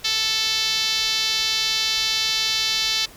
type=tone with band-pass filter; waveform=5% pulse; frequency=440 Hz; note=A4; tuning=in tune; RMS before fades=-22 dBFS; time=0.04-3.06 s; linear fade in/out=10 ms; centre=4300 Hz; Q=1.6; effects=pink hiss -45 dBFS RMS until 3.16 s